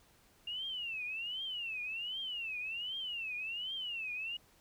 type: tone with vibrato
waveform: sine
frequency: 2794 Hz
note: F7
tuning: in tune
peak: -37 dBFS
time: 0.47-4.37 s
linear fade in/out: 5 ms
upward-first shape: triangle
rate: 1.3 Hz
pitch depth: 250 cents each way
effects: pink hiss -66 dBFS RMS until 4.6 s